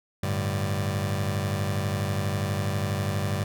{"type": "chord", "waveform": "sawtooth", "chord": "G suspended second", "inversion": "none", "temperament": "just", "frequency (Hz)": [98, 110.25, 147], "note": ["G2", "A2", "D3"], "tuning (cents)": [0, 4, 2], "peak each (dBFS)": [-23, -28, -27], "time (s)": [0.23, 3.44], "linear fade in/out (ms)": 5, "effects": []}